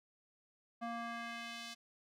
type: tone with band-pass filter sweep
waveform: square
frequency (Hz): 233.1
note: A#3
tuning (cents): 0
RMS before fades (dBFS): -44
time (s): 0.81-1.75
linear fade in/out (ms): 20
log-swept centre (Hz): 840 to 4400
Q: 1.1
effects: none